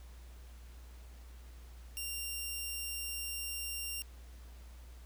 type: tone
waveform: 10% pulse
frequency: 2780 Hz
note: F7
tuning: 9 cents flat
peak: -29 dBFS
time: 1.97-4.02 s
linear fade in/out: 0 ms
effects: added 60 Hz sine -49 dBFS peak until 5.05 s + pink hiss -62 dBFS RMS until 5.05 s